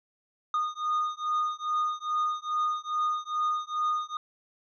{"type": "beating tone pair", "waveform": "triangle", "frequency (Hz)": [1228, 1230.4], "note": ["D#6", "D#6"], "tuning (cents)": [-23, -20], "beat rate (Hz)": 2.4, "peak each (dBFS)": -28, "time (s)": [0.54, 4.17], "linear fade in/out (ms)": 2, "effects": ["resampled to 16000 Hz"]}